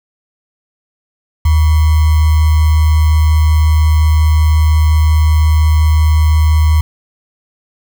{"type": "tone with sample-and-hold", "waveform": "sine", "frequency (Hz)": 77.8, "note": "D#2", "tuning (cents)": 0, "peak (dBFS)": -6, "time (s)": [1.45, 6.81], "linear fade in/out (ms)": 5, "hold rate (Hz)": 1050, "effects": []}